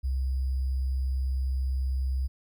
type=tone with sample-and-hold; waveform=sine; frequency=65.41 Hz; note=C2; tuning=in tune; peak=-25 dBFS; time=0.03-2.28 s; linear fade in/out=20 ms; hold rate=4900 Hz; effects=none